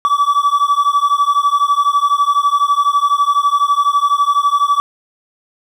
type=beating tone pair; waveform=triangle; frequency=1144 / 1156 Hz; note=D6 / D6; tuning=-46 / -28 cents; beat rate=12 Hz; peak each=-12 dBFS; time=0.05-4.8 s; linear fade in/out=0 ms; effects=none